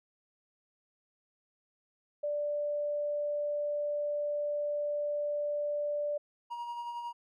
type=tone; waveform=sine; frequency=587.3 Hz; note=D5; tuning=in tune; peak=-30 dBFS; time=2.23-6.18 s; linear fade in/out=10 ms
type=tone with tremolo; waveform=triangle; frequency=950 Hz; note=A#5; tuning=33 cents sharp; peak=-33 dBFS; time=6.5-7.13 s; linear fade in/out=20 ms; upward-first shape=sine; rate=11 Hz; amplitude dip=40%
effects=none